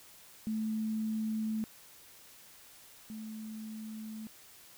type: tone pair in turn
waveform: sine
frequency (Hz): 218.5 / 218.5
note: A3 / A3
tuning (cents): -12 / -12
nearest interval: unison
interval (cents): 0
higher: neither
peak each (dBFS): -31 / -40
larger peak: first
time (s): 0.47-1.64 / 3.1-4.27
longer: neither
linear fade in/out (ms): 0
effects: white hiss -56 dBFS RMS until 4.77 s